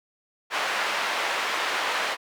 white band-pass noise, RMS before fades -27 dBFS, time 0.5-2.17 s, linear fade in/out 50 ms, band 580 to 2200 Hz, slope 12 dB/octave, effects none

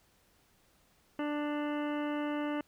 harmonic tone, 295.1 Hz, D4, 8 cents sharp, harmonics 1 / 2 / 3 / 4 / 5 / 6 / 7 / 9 / 10, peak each -33 / -39 / -43 / -45 / -47 / -49 / -50 / -52 / -53 dBFS, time 1.19-2.61 s, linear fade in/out 2 ms, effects pink hiss -68 dBFS RMS until 2.67 s

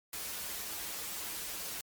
white noise with comb filter, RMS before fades -40 dBFS, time 0.13-1.81 s, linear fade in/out 2 ms, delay 7.8 ms, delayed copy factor -0.75, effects MP3 96 kbps

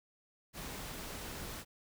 pink noise, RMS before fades -44 dBFS, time 0.53-1.65 s, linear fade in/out 50 ms, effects none

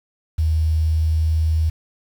sine tone with pitch glide, 79.1 to 79.6 Hz, D#2 to D#2, +29 to +40 cents, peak -15 dBFS, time 0.38-1.7 s, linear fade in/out 10 ms, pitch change +11 cents, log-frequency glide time 0.61-1.54 s, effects 7-bit

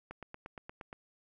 click train, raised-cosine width 0.5 ms, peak -29 dBFS, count 8, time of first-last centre 0.11-0.929 s, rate 8.55 Hz, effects none

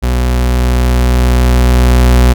40% pulse tone with level ramp, 61.74 Hz, B1, in tune, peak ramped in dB -9 to -3 dBFS, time 0.02-2.34 s, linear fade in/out 20 ms, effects none

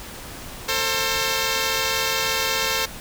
5% pulse tone pair together, 448.6 / 531 Hz, A4 / C5, +34 / +25 cents, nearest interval minor third, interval 291 cents, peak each -12 dBFS, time 0.68-2.86 s, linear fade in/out 10 ms, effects pink hiss -37 dBFS RMS until 3 s

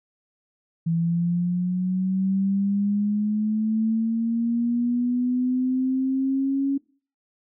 sine linear sweep, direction up, 164.81 to 277.2 Hz, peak -20 dBFS, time 0.86-6.78 s, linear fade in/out 10 ms, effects noise-tail reverb RT60 0.4 s tail -21 dB re dry

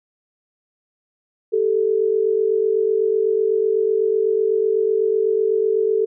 sine tone pair together, 392 / 440 Hz, G4 / A4, 0 / 0 cents, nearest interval major second, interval 200 cents, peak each -20 / -17 dBFS, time 1.52-6.06 s, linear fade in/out 20 ms, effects none

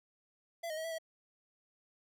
square tone with pitch steps, 674 / 622 / 640 / 658 / 647 Hz, E5 / D#5 / D#5 / E5 / E5, +38 / -1 / +49 / -3 / -32 cents, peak -38 dBFS, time 0.63-0.985 s, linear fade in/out 10 ms, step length 71 ms, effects none

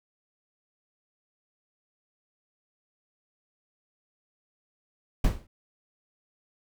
brown noise with exponential decay, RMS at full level -18 dBFS, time 5.24-5.47 s, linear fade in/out 5 ms, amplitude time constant 49 ms, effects none

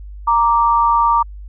sine tone pair together, 932.3 / 1171.8 Hz, A#5 / D6, 0 / -4 cents, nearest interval major third, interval 396 cents, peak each -13 / -14 dBFS, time 0.27-1.23 s, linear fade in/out 10 ms, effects added 50 Hz sine -30 dBFS peak until 1.48 s

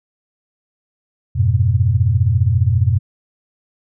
sine chord, F diminished, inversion none, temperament equal with one note detuned, 88.88 / 103.83 / 123.47 Hz, F2 / Ab2 / Cb3, +31 / 0 / 0 cents, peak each -16 dBFS, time 1.35-2.99 s, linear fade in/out 20 ms, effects none

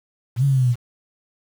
sine exponential two-way sweep, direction up then down, 109.3 to 141.7 to 117.8 Hz, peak -14 dBFS, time 0.36-0.76 s, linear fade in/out 50 ms, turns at 0.44 s, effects 7-bit

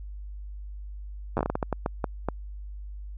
slowing click train, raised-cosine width 1 ms, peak -12 dBFS, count 13, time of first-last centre 1.37-2.287 s, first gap 9 ms, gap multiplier 1.35, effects added 50 Hz sine -36 dBFS peak until 3.17 s

